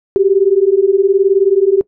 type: beating tone pair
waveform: sine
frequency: 379.9 / 398.9 Hz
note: F#4 / G4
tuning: +46 / +30 cents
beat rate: 19 Hz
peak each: -11 dBFS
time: 0.16-1.81 s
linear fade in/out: 0 ms
effects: noise-tail reverb RT60 0.1 s tail -20 dB re dry